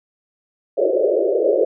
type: band-pass noise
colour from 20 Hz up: pink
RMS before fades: -17 dBFS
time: 0.77-1.65 s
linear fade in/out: 10 ms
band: 350 to 620 Hz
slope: 96 dB/octave
effects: none